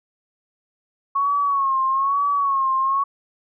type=tone with vibrato; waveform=sine; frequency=1100 Hz; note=C#6; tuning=14 cents flat; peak=-17 dBFS; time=1.15-3.04 s; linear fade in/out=10 ms; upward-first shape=sine; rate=1.1 Hz; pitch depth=67 cents each way; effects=none